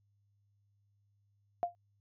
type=tone with exponential decay; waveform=sine; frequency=698.5 Hz; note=F5; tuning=in tune; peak=-25 dBFS; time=1.63-1.75 s; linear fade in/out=0 ms; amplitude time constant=25 ms; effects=added 101 Hz sine -70 dBFS peak until 2 s